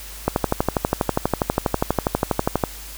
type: click train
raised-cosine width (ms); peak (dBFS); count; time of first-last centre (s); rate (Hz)
1; -3; 30; 0.28-2.638; 12.3
effects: added 50 Hz sine -38 dBFS peak until 2.97 s + white hiss -38 dBFS RMS until 2.97 s